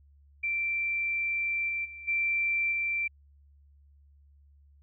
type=tone with level steps; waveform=sine; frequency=2349 Hz; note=D7; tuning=in tune; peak=-27 / -29 / -41 / -25 / -27 dBFS; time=0.43-3.08 s; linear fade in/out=10 ms; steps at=1.68 / 1.84 / 2.07 / 2.71 s; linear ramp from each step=20 ms; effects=added 71 Hz sine -56 dBFS peak until 4.82 s